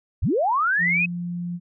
sine linear sweep, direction up, 41.2 to 2579 Hz, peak -18 dBFS, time 0.22-1.06 s, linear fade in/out 10 ms
sine tone, 174.61 Hz, F3, in tune, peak -26 dBFS, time 0.78-1.6 s, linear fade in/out 50 ms
effects none

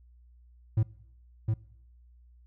triangle tone with echo, 109.4 Hz, A2, 9 cents flat, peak -19 dBFS, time 0.77-0.83 s, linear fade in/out 5 ms, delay 710 ms, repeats 1, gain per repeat -3 dB, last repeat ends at 1.54 s, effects noise-tail reverb RT60 0.8 s tail -23 dB re dry + added 60 Hz sine -54 dBFS peak until 2.46 s

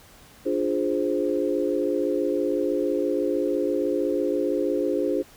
sine chord, D half-diminished seventh, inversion none, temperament equal, 293.7 / 349.2 / 415.3 / 523.3 Hz, D4 / F4 / Ab4 / C5, 0 / 0 / 0 / 0 cents, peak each -27 dBFS, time 0.45-5.23 s, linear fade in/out 20 ms, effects pink hiss -51 dBFS RMS until 5.36 s

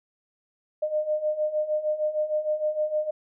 sine beating tone pair, 606 / 612.5 Hz, D#5 / D#5, -46 / -27 cents, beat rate 6.5 Hz, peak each -29 / -25 dBFS, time 0.82-3.11 s, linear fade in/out 10 ms, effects none

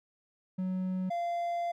triangle tone pair in turn, 185.6 / 690.1 Hz, F#3 / F5, +6 / -21 cents, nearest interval octave + major seventh, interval 2273 cents, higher second, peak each -28 dBFS, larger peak neither, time 0.58-1.1 / 1.1-1.72 s, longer second, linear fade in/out 10 ms, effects none

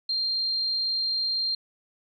sine tone, 4186 Hz, C8, in tune, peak -24 dBFS, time 0.09-1.55 s, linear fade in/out 5 ms, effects none

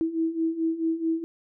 sine beating tone pair, 323 / 327.6 Hz, E4 / E4, -35 / -11 cents, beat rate 4.6 Hz, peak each -29 / -25 dBFS, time 0.01-1.24 s, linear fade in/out 0 ms, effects none

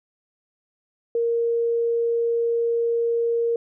sine tone, 466.2 Hz, A#4, in tune, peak -19 dBFS, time 1.15-3.56 s, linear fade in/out 2 ms, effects none

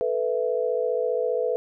sine chord, A suspended second, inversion none, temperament just, 440 / 495 / 660 Hz, A4 / B4 / E5, 0 / +4 / +2 cents, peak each -27 / -24 / -30 dBFS, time 0.01-1.56 s, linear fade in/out 0 ms, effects none

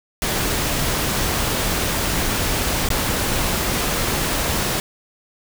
pink noise with dropouts, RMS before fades -21 dBFS, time 0.22-4.8 s, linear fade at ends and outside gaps 1 ms, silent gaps 2.889-2.903 s, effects none

